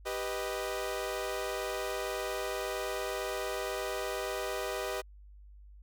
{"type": "chord", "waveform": "sawtooth", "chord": "G augmented", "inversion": "none", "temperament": "equal", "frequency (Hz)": [392, 493.9, 622.3], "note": ["G4", "B4", "D#5"], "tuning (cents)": [0, 0, 0], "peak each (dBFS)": -34, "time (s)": [0.05, 5.02], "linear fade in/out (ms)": 20, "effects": ["added 50 Hz sine -50 dBFS peak until 5.82 s"]}